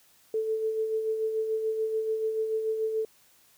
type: tone with tremolo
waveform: sine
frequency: 440 Hz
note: A4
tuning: in tune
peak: -24 dBFS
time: 0.34-3.05 s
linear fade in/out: 2 ms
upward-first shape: sine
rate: 6.9 Hz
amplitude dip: 45%
effects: white hiss -61 dBFS RMS until 3.57 s